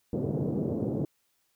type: band-pass noise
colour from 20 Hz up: pink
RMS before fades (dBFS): -30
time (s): 0.13-1.05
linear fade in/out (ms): 2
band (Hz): 120 to 480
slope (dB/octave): 24
effects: white hiss -73 dBFS RMS until 1.55 s